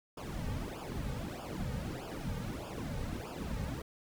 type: noise with flanger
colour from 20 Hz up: brown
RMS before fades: -39 dBFS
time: 0.17-3.82 s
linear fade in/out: 5 ms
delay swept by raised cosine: 0.49 to 2.99 ms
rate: 1.6 Hz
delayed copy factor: -0.95
effects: none